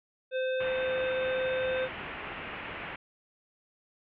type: harmonic tone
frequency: 517 Hz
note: C5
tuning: 21 cents flat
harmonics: 1 / 3 / 5 / 7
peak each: -28 / -38 / -42 / -45 dBFS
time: 0.31-1.89 s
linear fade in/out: 50 ms
type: low-pass noise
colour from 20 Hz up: white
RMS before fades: -40 dBFS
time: 0.6-2.96 s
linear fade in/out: 5 ms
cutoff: 2800 Hz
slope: 48 dB/octave
effects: none